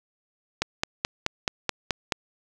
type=click train; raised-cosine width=0.2 ms; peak=-6 dBFS; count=8; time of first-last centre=0.62-2.122 s; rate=4.66 Hz; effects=none